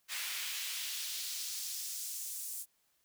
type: noise with high-pass filter sweep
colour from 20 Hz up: pink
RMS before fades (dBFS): -40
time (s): 0.08-2.66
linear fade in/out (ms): 50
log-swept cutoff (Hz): 2000 to 9200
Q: 1.2
effects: white hiss -75 dBFS RMS until 3.04 s